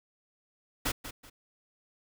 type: noise with echo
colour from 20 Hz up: pink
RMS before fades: -30 dBFS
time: 0.85-0.92 s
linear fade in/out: 10 ms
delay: 190 ms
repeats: 2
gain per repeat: -11 dB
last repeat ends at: 1.3 s
effects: none